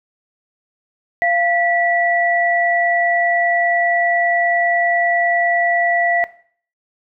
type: tone pair together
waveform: sine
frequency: 691.2 / 1955 Hz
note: F5 / B6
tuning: -18 / -18 cents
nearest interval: octave + tritone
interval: 1800 cents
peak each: -16 dBFS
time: 1.22-6.24 s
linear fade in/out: 0 ms
effects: noise-tail reverb RT60 0.5 s tail -17 dB re dry